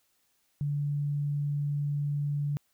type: tone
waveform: sine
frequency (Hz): 144.8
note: D3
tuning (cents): -24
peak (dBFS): -27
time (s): 0.61-2.57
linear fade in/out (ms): 0
effects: white hiss -72 dBFS RMS until 2.73 s